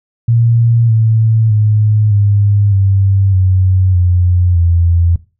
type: tone with pitch steps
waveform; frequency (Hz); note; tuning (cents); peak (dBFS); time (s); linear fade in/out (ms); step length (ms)
sine; 116.54 / 111.47 / 106.62 / 101.98 / 97.55 / 93.3 / 89.24 / 85.36; A#2 / A2 / G#2 / G#2 / G2 / F#2 / F2 / F2; 0 / +23 / +46 / -31 / -8 / +15 / +38 / -39; -7; 0.28-5.16; 5; 610
effects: noise-tail reverb RT60 0.3 s tail -18 dB re dry